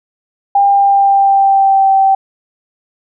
sine tone with pitch glide, 800 to 775.9 Hz, G5 to G5, +35 to -18 cents, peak -6 dBFS, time 0.55-2.15 s, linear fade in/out 5 ms, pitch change -53 cents, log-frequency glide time 0.65-1.93 s, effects none

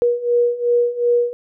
sine beating tone pair, 478.5 / 481.2 Hz, A#4 / B4, +45 / -45 cents, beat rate 2.7 Hz, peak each -19 / -16 dBFS, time 0.02-1.33 s, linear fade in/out 0 ms, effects none

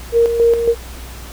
sine tone with tremolo, 466.2 Hz, A#4, in tune, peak -8 dBFS, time 0.12-0.75 s, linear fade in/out 50 ms, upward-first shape square, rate 3.6 Hz, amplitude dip 55%, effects added 60 Hz sine -31 dBFS peak until 1.32 s + pink hiss -36 dBFS RMS until 1.32 s

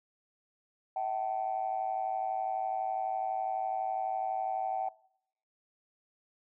sine tone with amplitude modulation, 762 Hz, G5, 49 cents flat, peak -26 dBFS, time 0.96-4.89 s, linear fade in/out 5 ms, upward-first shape sine, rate 112 Hz, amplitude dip 85%, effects noise-tail reverb RT60 0.7 s tail -22 dB re dry + tanh soft clip ceiling -22 dBFS

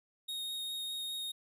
45% pulse tone with vibrato, 3729 Hz, A#7, in tune, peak -36 dBFS, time 0.28-1.32 s, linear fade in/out 10 ms, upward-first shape triangle, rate 4.9 Hz, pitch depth 11 cents each way, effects none

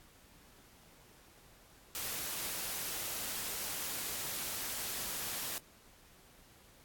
white noise, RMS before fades -39 dBFS, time 1.95-5.58 s, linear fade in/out 0 ms, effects pink hiss -61 dBFS RMS until 6.84 s + AAC 64 kbps

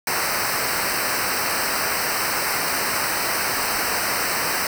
pink noise with comb filter, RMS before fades -23 dBFS, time 0.07-4.67 s, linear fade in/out 2 ms, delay 0.29 ms, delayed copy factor -0.95, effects none

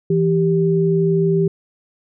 sine tone pair together, 165.39 / 392 Hz, E3 / G4, +6 / 0 cents, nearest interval octave + minor third, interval 1494 cents, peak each -16 dBFS, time 0.1-1.48 s, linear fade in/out 5 ms, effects none

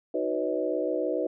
sine tone cluster, 313.4 / 370.5 / 495 / 562 / 634 Hz, D#4 / F#4 / B4 / C#5 / D#5, +13 / +2 / +4 / +24 / +32 cents, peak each -32 / -32 / -30 / -33 / -33 dBFS, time 0.14-1.27 s, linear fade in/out 5 ms, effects none

